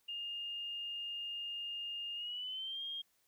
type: tone with pitch glide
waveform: sine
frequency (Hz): 2826 to 3228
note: F7 to G#7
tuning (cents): +20 to -50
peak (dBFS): -39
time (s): 0.08-3.02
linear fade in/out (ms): 10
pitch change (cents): +230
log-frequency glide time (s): 2.15-2.83
effects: white hiss -75 dBFS RMS until 3.27 s